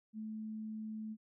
sine tone, 217.4 Hz, A3, 21 cents flat, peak -40 dBFS, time 0.13-1.17 s, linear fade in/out 50 ms, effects none

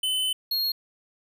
square tone pair in turn, 3033 / 4277 Hz, F#7 / C8, +42 / +37 cents, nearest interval tritone, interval 595 cents, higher second, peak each -24 dBFS, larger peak neither, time 0.03-0.33 / 0.51-0.72 s, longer first, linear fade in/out 5 ms, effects none

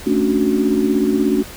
sine chord, D major seventh, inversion second, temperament equal, 220 / 277.2 / 293.7 / 370 Hz, A3 / C#4 / D4 / F#4, 0 / 0 / 0 / 0 cents, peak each -19 dBFS, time 0.06-1.43 s, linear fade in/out 10 ms, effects pink hiss -35 dBFS RMS until 1.56 s

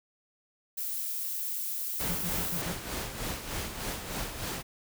violet noise, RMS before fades -34 dBFS, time 0.77-2.62 s, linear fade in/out 10 ms
pink noise with tremolo, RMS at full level -34 dBFS, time 1.99-4.63 s, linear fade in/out 20 ms, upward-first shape sine, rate 3.3 Hz, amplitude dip 55%
triangle tone bursts, 174.61 Hz, F3, in tune, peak -32 dBFS, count 5, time 2.09-2.725 s, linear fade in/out 5 ms, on 63 ms, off 80 ms
effects none

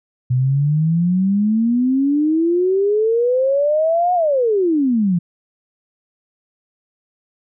sine exponential two-way sweep, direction up then down, 123.47 to 731 to 166.6 Hz, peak -13 dBFS, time 0.3-5.19 s, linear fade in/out 10 ms, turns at 4.14 s, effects none

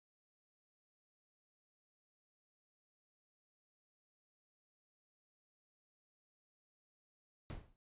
brown noise with exponential decay, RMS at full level -38 dBFS, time 7.5-7.76 s, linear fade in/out 0 ms, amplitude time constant 55 ms, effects noise-tail reverb RT60 0.1 s tail -24 dB re dry + resampled to 8000 Hz

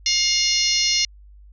harmonic tone with a mistuned harmonic, 710 Hz, F5, 28 cents sharp, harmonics 3 / 4 / 5 / 6 / 7 / 8 / 9, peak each -26 / -26 / -28 / -23 / -23 / -24 / -28 dBFS, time 0.06-1.05 s, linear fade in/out 2 ms, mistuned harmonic 7, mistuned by +60 cents, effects added 50 Hz sine -43 dBFS peak until 1.52 s

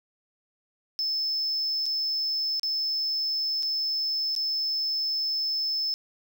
triangle tone with dropouts, 5250 Hz, E8, 8 cents flat, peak -24 dBFS, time 0.99-5.94 s, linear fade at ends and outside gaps 0 ms, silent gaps 1.857-1.863 / 2.596-2.632 / 3.625-3.63 / 4.351-4.363 s, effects none

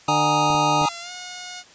square chord, Ab suspended second, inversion none, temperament just, 830.6 / 934.4 / 1245.9 Hz, Ab5 / Bb5 / Eb6, 0 / +4 / +2 cents, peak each -23 / -24 / -24 dBFS, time 0.08-0.89 s, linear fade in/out 5 ms
harmonic tone, 150 Hz, D3, 37 cents sharp, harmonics 1 / 2 / 3 / 4 / 5, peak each -27 / -27 / -34 / -28 / -27 dBFS, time 0.08-0.86 s, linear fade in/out 5 ms
clicks, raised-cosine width 3 ms, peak -22 / -25 / -23 dBFS, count 3, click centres 0.503 / 0.55 / 0.816 s
5% pulse tone with pitch glide, 684 to 723 Hz, F5 to F#5, -36 to -40 cents, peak -21 dBFS, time 0.81-1.64 s, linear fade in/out 50 ms, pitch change +96 cents, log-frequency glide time 1-1.11 s
effects white hiss -49 dBFS RMS until 1.74 s + resampled to 16000 Hz

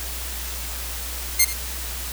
5% pulse tone with echo, 2114 Hz, C7, 17 cents sharp, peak -3 dBFS, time 1.39-1.45 s, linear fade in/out 10 ms, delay 85 ms, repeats 1, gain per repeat -14 dB, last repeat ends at 1.535 s, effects added 60 Hz sine -32 dBFS peak until 2.12 s + white hiss -32 dBFS RMS until 2.12 s

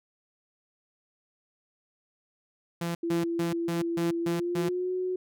sawtooth tone bursts, 170 Hz, F3, 46 cents flat, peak -25 dBFS, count 7, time 2.81-4.69 s, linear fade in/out 5 ms, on 140 ms, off 150 ms
sine tone with pitch glide, 337.1 to 367.6 Hz, E4 to F#4, +39 to -11 cents, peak -27 dBFS, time 3.03-5.16 s, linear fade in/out 5 ms, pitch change +150 cents, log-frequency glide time 4.2-4.92 s
effects none

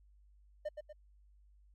triangle tone with echo, 603 Hz, D5, 46 cents sharp, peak -33 dBFS, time 0.65-0.69 s, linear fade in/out 10 ms, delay 120 ms, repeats 2, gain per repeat -6 dB, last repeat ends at 0.93 s, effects added 50 Hz sine -61 dBFS peak until 1.74 s + AAC 64 kbps

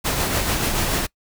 pink noise with tremolo, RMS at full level -20 dBFS, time 0.04-1.07 s, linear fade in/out 20 ms, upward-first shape triangle, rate 6.9 Hz, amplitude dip 40%, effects noise-tail reverb RT60 0.1 s tail -23 dB re dry

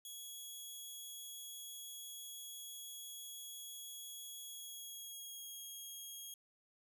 10% pulse tone with pitch glide, 3342 to 3273 Hz, G#7 to G#7, +10 to -26 cents, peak -40 dBFS, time 0.05-6.34 s, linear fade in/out 2 ms, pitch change -36 cents, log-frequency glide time 4.44-5.63 s, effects none

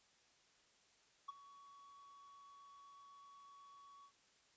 triangle tone with ADSR envelope, 1123 Hz, C#6, 22 cents sharp, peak -40 dBFS, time 1.28-4.12 s, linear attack 11 ms, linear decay 19 ms, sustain -17 dB, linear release 76 ms, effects white hiss -72 dBFS RMS until 4.56 s + resampled to 16000 Hz

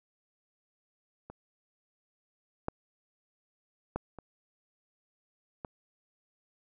clicks, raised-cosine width 1 ms, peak -30 / -17 / -18 / -30 / -24 dBFS, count 5, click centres 1.3 / 2.684 / 3.96 / 4.187 / 5.648 s, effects none

